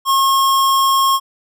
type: tone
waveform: square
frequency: 1082 Hz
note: C#6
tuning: 42 cents flat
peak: -12 dBFS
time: 0.05-1.2 s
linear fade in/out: 50 ms
effects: none